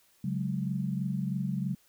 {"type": "chord", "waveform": "sine", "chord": "C# suspended fourth", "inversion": "none", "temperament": "just", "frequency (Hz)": [138.59, 184.79, 207.9], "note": ["C#3", "F#3", "G#3"], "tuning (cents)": [0, -2, 2], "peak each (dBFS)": [-33, -32, -35], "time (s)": [0.24, 1.75], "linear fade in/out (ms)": 5, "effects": ["white hiss -65 dBFS RMS until 1.88 s"]}